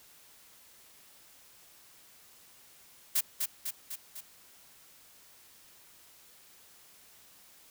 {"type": "noise with echo", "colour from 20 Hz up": "blue", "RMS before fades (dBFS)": -27, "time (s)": [3.15, 3.21], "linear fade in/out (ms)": 10, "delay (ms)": 250, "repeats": 4, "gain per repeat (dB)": -4, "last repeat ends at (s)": 4.21, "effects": ["white hiss -58 dBFS RMS until 7.7 s"]}